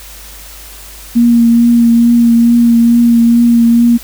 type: tone with vibrato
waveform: sine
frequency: 234.7 Hz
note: A#3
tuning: 12 cents sharp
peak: -4 dBFS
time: 1.15-3.98 s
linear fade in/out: 20 ms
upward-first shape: triangle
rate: 2.3 Hz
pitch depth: 22 cents each way
effects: added 50 Hz sine -34 dBFS peak until 4.03 s + white hiss -33 dBFS RMS until 4.03 s